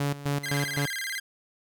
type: tone with tremolo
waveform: sawtooth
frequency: 142.5 Hz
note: C#3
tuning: 48 cents sharp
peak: -21 dBFS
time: 0-0.86 s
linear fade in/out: 5 ms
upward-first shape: square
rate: 3.9 Hz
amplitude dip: 80%
type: tone with vibrato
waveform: sawtooth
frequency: 1816 Hz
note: A#6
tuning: 46 cents flat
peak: -27 dBFS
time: 0.43-1.2 s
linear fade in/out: 10 ms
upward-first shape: square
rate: 18 Hz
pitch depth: 210 cents each way
effects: none